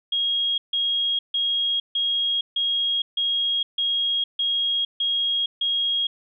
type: tone bursts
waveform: sine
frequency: 3275 Hz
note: G#7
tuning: 25 cents flat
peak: -20 dBFS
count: 10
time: 0.12-6.07 s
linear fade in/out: 5 ms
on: 460 ms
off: 150 ms
effects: none